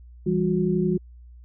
sine tone cluster, 166.3 / 197.9 / 363.1 Hz, E3 / G3 / F#4, +16 / +17 / -33 cents, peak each -24 dBFS, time 0.26-0.98 s, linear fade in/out 10 ms, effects added 60 Hz sine -43 dBFS peak until 1.44 s

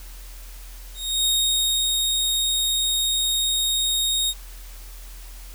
sawtooth tone with ADSR envelope, 3729 Hz, A#7, in tune, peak -15 dBFS, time 0.94-4.34 s, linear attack 310 ms, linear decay 660 ms, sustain -2 dB, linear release 49 ms, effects added 42 Hz sine -37 dBFS peak until 5.54 s + white hiss -46 dBFS RMS until 5.54 s

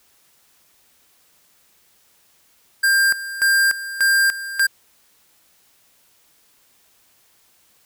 square tone with tremolo, 1593 Hz, G6, 27 cents sharp, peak -14 dBFS, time 2.83-4.67 s, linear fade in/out 10 ms, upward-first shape square, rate 1.7 Hz, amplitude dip 80%, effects white hiss -58 dBFS RMS until 7.85 s

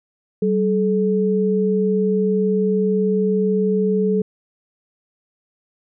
sine tone pair together, 191.89 / 430 Hz, G3 / A4, -37 / -40 cents, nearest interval octave + major second, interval 1397 cents, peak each -18 / -18 dBFS, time 0.42-4.22 s, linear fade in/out 5 ms, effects none

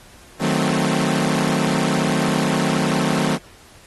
sawtooth chord, D# diminished seventh, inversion none, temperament equal, 155.56 / 185 / 220 / 261.6 Hz, D#3 / F#3 / A3 / C4, 0 / 0 / 0 / 0 cents, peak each -19 dBFS, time 0.39-3.39 s, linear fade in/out 50 ms, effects pink hiss -47 dBFS RMS until 3.86 s + AAC 32 kbps

